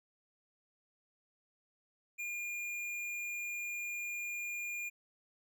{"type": "tone with tanh clipping", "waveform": "sine", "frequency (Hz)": 2415, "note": "D7", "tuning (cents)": 48, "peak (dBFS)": -39, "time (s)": [2.18, 4.9], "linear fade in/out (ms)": 20, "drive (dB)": 15, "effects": []}